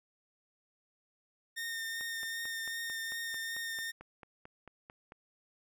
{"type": "tone with vibrato", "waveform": "sawtooth", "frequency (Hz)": 1827, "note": "A#6", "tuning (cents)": -35, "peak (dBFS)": -33, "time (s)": [1.56, 3.92], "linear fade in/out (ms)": 20, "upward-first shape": "triangle", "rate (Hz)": 2.6, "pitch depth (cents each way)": 17}
{"type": "click train", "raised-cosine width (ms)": 0.5, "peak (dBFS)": -34, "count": 15, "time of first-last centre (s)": [2.01, 5.121], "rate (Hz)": 4.5}
{"effects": []}